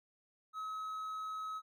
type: tone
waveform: triangle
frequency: 1281 Hz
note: E6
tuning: 50 cents flat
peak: -37 dBFS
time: 0.53-1.62 s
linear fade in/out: 50 ms
effects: none